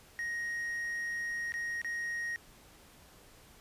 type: tone with dropouts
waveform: triangle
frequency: 1875 Hz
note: A#6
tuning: 10 cents sharp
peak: -32 dBFS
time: 0.19-2.36 s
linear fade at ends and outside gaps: 0 ms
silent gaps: 1.521-1.54 / 1.816-1.846 s
effects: pink hiss -58 dBFS RMS until 3.6 s + resampled to 32000 Hz